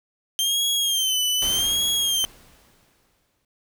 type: tone with vibrato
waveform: sawtooth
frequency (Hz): 3149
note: G7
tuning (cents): +7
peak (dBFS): -17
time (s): 0.39-2.25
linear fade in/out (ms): 0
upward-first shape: sine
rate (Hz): 0.84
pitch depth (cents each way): 93
type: noise with exponential decay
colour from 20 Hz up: pink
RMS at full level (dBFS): -32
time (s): 1.42-3.45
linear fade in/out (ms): 2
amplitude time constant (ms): 440
type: click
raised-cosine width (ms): 0.5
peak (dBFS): -16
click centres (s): 2.242
effects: none